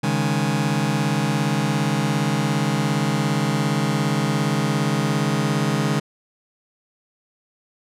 sawtooth chord, C# suspended second, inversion none, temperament just, 138.59 / 155.92 / 207.9 Hz, C#3 / D#3 / G#3, 0 / +4 / +2 cents, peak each -19 dBFS, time 0.03-6 s, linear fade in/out 10 ms, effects low-pass 10000 Hz 12 dB/octave

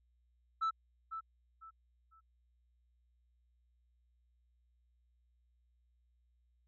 sine tone with echo, 1318.5 Hz, E6, in tune, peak -28 dBFS, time 0.61-0.71 s, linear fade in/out 20 ms, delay 500 ms, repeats 3, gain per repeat -11 dB, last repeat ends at 2.21 s, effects tanh soft clip ceiling -30 dBFS + added 60 Hz sine -70 dBFS peak until 6.67 s

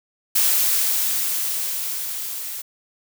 blue noise with level ramp, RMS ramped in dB -17 to -31 dBFS, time 0.35-2.62 s, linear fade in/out 10 ms, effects none

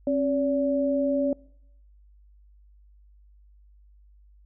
sine tone pair together, 269.9 / 572 Hz, C#4 / D5, -46 / -46 cents, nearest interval octave + minor second, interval 1300 cents, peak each -24 dBFS, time 0.07-1.33 s, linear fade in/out 2 ms, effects noise-tail reverb RT60 0.8 s tail -26 dB re dry + added 50 Hz sine -52 dBFS peak until 4.45 s

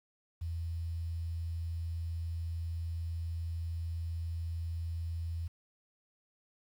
sine tone with quantisation, 83.5 Hz, E2, 23 cents sharp, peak -34 dBFS, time 0.41-5.48 s, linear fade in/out 10 ms, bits 10, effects none

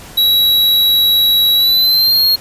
square tone with pitch glide, 3886 to 4262 Hz, B7 to C8, -29 to +31 cents, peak -9 dBFS, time 0.17-2.36 s, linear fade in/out 10 ms, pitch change +160 cents, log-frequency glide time 1.55-2.24 s, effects pink hiss -35 dBFS RMS until 2.4 s + resampled to 32000 Hz

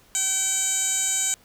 15% pulse tone with band-pass filter, 767 Hz, G5, 38 cents flat, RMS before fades -24 dBFS, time 0.15-1.34 s, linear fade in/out 0 ms, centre 7100 Hz, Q 4.1, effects pink hiss -56 dBFS RMS until 1.44 s

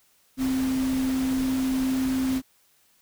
sine tone in noise, 261.6 Hz, C4, in tune, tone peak -22 dBFS, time 0.37-2.42 s, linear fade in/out 50 ms, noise pink, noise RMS -36 dBFS, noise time 0.37-2.42 s, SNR +11 dB, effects white hiss -63 dBFS RMS until 3.01 s

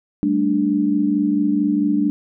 sine chord, G suspended second, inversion none, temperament just, 196 / 220.5 / 294 Hz, G3 / A3 / D4, 0 / +4 / +2 cents, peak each -22 / -22 / -17 dBFS, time 0.23-2.1 s, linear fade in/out 0 ms, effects none

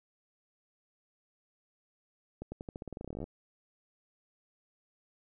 accelerating click train, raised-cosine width 2 ms, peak -27 dBFS, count 21, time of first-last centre 2.42-3.241 s, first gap 100 ms, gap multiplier 0.89, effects none

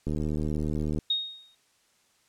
click train, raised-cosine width 3 ms, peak -18 dBFS, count 71, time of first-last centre 0.07-0.987 s, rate 76.3 Hz
sine tone with exponential decay, 3729 Hz, A#7, in tune, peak -21 dBFS, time 1.1-1.55 s, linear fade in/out 5 ms, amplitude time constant 96 ms
effects white hiss -66 dBFS RMS until 2.28 s + low-pass 9000 Hz 12 dB/octave

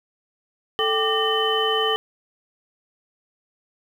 sine tone cluster, 439.3 / 782 / 1180 / 1829 / 3034 Hz, A4 / G5 / D6 / A#6 / F#7, -3 / -4 / +8 / -33 / +43 cents, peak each -23 / -28 / -26 / -29 / -23 dBFS, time 0.79-1.96 s, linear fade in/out 0 ms, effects 8-bit

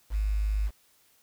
sine tone with quantisation, 51.8 Hz, G#1, 4 cents flat, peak -24 dBFS, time 0.1-0.71 s, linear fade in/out 50 ms, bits 8, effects white hiss -64 dBFS RMS until 1.22 s

